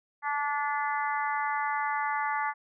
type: harmonic tone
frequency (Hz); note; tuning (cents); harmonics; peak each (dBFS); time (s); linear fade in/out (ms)
289.9; D4; -22; 3 / 4 / 5 / 6 / 7; -30 / -33 / -37 / -36 / -37; 0.22-2.54; 50
effects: none